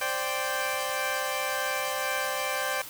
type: chord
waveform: 15% pulse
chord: C suspended second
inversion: none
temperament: equal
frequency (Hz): 523.3 / 587.3 / 784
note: C5 / D5 / G5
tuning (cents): 0 / 0 / 0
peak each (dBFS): -26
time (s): 0.01-2.82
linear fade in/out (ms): 5
effects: white hiss -42 dBFS RMS until 2.89 s